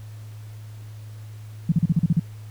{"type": "tone bursts", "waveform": "sine", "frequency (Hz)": 164.5, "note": "E3", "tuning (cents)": -3, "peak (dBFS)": -14, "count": 8, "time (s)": [1.69, 2.197], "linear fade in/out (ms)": 5, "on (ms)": 31, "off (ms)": 37, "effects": ["added 107 Hz sine -36 dBFS peak until 2.5 s", "pink hiss -53 dBFS RMS until 2.5 s"]}